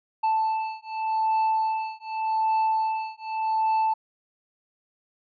triangle beating tone pair, 880 / 880.85 Hz, A5 / A5, 0 / +2 cents, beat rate 0.85 Hz, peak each -24 dBFS, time 0.23-3.94 s, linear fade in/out 10 ms, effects resampled to 11025 Hz

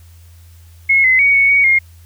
sine tone with pitch steps, 2173 / 2044 / 2243 / 2219 / 2243 / 2133 Hz, C#7 / C7 / C#7 / C#7 / C#7 / C7, -35 / -41 / +20 / +1 / +20 / +33 cents, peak -8 dBFS, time 0.89-1.79 s, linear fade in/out 10 ms, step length 150 ms, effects added 84 Hz sine -39 dBFS peak until 2.05 s + white hiss -52 dBFS RMS until 2.05 s

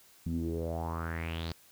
sawtooth tone with low-pass filter sweep, 82.41 Hz, E2, in tune, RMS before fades -35 dBFS, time 0.26-1.52 s, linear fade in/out 0 ms, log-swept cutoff 200 to 4600 Hz, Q 5.6, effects white hiss -60 dBFS RMS until 1.71 s

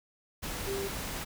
sine tone in noise, 393.8 Hz, G4, 8 cents sharp, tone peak -33 dBFS, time 0.66-0.89 s, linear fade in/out 20 ms, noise pink, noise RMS -37 dBFS, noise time 0.42-1.25 s, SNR +1 dB, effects none

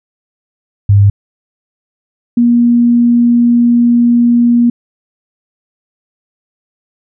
sine tone pair in turn, 100.7 / 238.3 Hz, G2 / A#3, +47 / +38 cents, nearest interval octave + minor third, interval 1491 cents, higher second, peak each -3 / -5 dBFS, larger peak first, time 0.89-1.1 / 2.37-4.7 s, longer second, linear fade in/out 5 ms, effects none

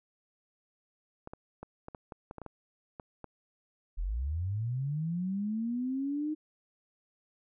clicks, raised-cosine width 1 ms, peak -28 dBFS, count 12, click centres 1.274 / 1.335 / 1.63 / 1.884 / 1.948 / 2.122 / 2.311 / 2.383 / 2.417 / 2.463 / 2.998 / 3.243 s
sine linear sweep, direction up, 36.71 to 311.1 Hz, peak -30 dBFS, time 3.97-6.35 s, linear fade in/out 20 ms
effects none

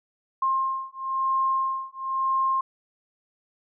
sine beating tone pair, 1062 / 1063 Hz, C6 / C6, +25 / +27 cents, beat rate 1 Hz, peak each -26 dBFS, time 0.42-2.61 s, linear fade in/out 5 ms, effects none

